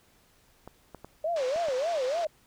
clicks, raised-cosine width 1 ms, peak -28 dBFS, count 5, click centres 0.676 / 0.947 / 1.046 / 1.56 / 1.685 s
sine tone with vibrato, 590 Hz, D5, 8 cents sharp, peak -26 dBFS, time 1.24-2.27 s, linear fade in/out 5 ms, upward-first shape sine, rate 3.4 Hz, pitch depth 280 cents each way
pink band-pass noise, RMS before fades -42 dBFS, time 1.36-2.25 s, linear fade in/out 2 ms, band 460 to 6400 Hz, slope 24 dB/octave
effects pink hiss -63 dBFS RMS until 2.46 s

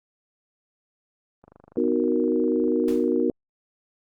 click train, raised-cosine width 1 ms, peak -34 dBFS, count 45, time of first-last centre 1.44-3.2 s, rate 25 Hz
sine chord, B major seventh, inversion none, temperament equal with one note detuned, 251.5 / 311.1 / 370 / 466.2 Hz, B3 / D#4 / F#4 / A#4, +32 / 0 / 0 / 0 cents, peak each -25 dBFS, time 1.77-3.3 s, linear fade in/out 2 ms
pink noise with exponential decay, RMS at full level -38 dBFS, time 2.88-3.16 s, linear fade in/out 1 ms, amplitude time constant 59 ms
effects Opus 32 kbps

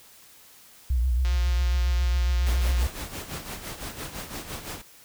sine tone with vibrato, 61.74 Hz, B1, in tune, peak -20 dBFS, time 0.9-2.87 s, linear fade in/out 5 ms, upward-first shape triangle, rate 7.3 Hz, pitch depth 130 cents each way
click train, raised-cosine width 0.2 ms, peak -21 dBFS, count 282, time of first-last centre 1.25-2.829 s, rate 178 Hz
pink noise with tremolo, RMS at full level -34 dBFS, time 2.46-4.82 s, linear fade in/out 10 ms, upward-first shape sine, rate 5.9 Hz, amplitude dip 65%
effects white hiss -52 dBFS RMS until 5.04 s

